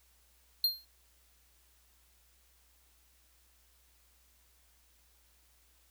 square tone with exponential decay, 4201 Hz, C8, 6 cents sharp, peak -23 dBFS, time 0.64-0.85 s, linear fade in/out 2 ms, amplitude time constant 44 ms, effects added 60 Hz sine -68 dBFS peak until 5.9 s + white hiss -68 dBFS RMS until 5.9 s

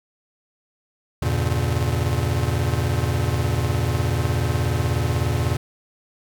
square chord, E diminished seventh, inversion none, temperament just, 82.41 / 98.89 / 118.67 / 142.4 Hz, E2 / G2 / Bb2 / Db3, 0 / +16 / +31 / +47 cents, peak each -25 / -28 / -24 / -28 dBFS, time 1.22-5.57 s, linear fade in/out 5 ms, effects 8-bit

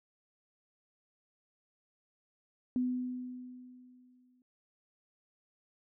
sine tone with exponential decay, 250.8 Hz, B3, 27 cents sharp, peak -27 dBFS, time 2.76-4.42 s, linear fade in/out 1 ms, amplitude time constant 360 ms, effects none

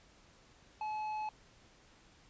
sine tone with tanh clipping, 857 Hz, A5, 46 cents flat, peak -37 dBFS, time 0.81-1.29 s, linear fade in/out 2 ms, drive 7 dB, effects pink hiss -63 dBFS RMS until 2.29 s + resampled to 16000 Hz

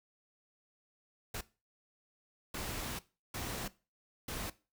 pink noise bursts at uneven times, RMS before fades -40 dBFS, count 4, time 1.34-1.41 / 2.54-2.99 / 3.34-3.68 / 4.28-4.5 s, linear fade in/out 5 ms, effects noise-tail reverb RT60 0.3 s tail -18 dB re dry

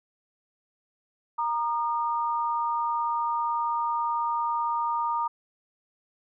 sine tone pair together, 935 / 1216.9 Hz, A#5 / D#6, +5 / -39 cents, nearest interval perfect fourth, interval 456 cents, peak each -26 / -29 dBFS, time 1.38-5.28 s, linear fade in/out 10 ms, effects none

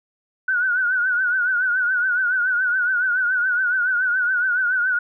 sine tone with vibrato, 1480 Hz, F#6, in tune, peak -17 dBFS, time 0.48-4.99 s, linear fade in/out 5 ms, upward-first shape triangle, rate 7.1 Hz, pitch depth 94 cents each way, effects none

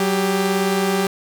sawtooth tone pair together, 188.97 / 396.5 Hz, F#3 / G4, +37 / +20 cents, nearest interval octave + minor second, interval 1283 cents, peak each -16 dBFS, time 0-1.07 s, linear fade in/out 2 ms, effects none

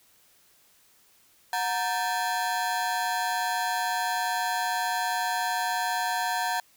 30% pulse ring-modulated tone, 830.6 Hz, G#5, in tune, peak -20 dBFS, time 1.53-6.6 s, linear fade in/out 2 ms, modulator 100 Hz, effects white hiss -61 dBFS RMS until 6.76 s

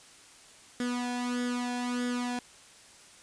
sawtooth tone with flanger, 245.3 Hz, B3, 12 cents flat, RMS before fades -32 dBFS, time 0.8-2.39 s, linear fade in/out 2 ms, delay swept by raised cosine 0.58 to 1.21 ms, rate 1.6 Hz, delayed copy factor +0.75, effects white hiss -54 dBFS RMS until 3.22 s + resampled to 22050 Hz

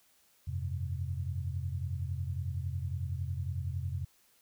sine chord, F suspended second, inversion none, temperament just, 87.31 / 98.22 / 130.96 Hz, F2 / G2 / C3, 0 / +4 / +2 cents, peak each -35 / -39 / -38 dBFS, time 0.47-4.05 s, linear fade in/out 10 ms, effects white hiss -67 dBFS RMS until 4.41 s

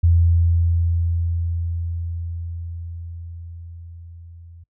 sine tone with level ramp, 84.6 Hz, E2, 45 cents sharp, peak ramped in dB -11 to -40 dBFS, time 0.03-4.64 s, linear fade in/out 10 ms, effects noise-tail reverb RT60 0.1 s tail -21 dB re dry

